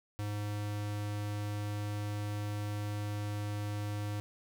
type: tone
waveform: square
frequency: 103.83 Hz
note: G#2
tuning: in tune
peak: -35 dBFS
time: 0.19-4.2 s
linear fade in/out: 0 ms
effects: none